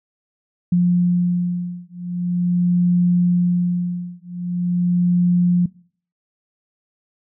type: beating tone pair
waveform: sine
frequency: 176.5 / 176.93 Hz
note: F3 / F3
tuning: +19 / +23 cents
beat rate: 0.43 Hz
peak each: -18 dBFS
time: 0.72-5.66 s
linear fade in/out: 5 ms
effects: noise-tail reverb RT60 0.5 s tail -22 dB re dry